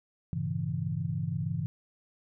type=chord; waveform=sine; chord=G diminished seventh; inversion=none; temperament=equal with one note detuned; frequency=99.88 / 116.54 / 138.59 / 164.81 Hz; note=G2 / Bb2 / Db3 / Fb3; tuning=+33 / 0 / 0 / 0 cents; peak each=-36 / -38 / -34 / -33 dBFS; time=0.33-1.66 s; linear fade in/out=0 ms; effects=none